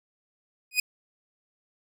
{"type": "tone with exponential growth", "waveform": "sawtooth", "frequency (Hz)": 2489, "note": "D#7", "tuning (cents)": 0, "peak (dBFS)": -14, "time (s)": [0.71, 0.8], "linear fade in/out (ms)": 5, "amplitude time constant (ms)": 18, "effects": []}